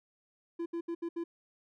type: tone bursts at uneven times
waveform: triangle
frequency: 338 Hz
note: E4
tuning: 43 cents sharp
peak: -31 dBFS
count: 5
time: 0.59-0.66 / 0.73-0.81 / 0.88-0.95 / 1.02-1.09 / 1.16-1.24 s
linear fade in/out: 10 ms
effects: none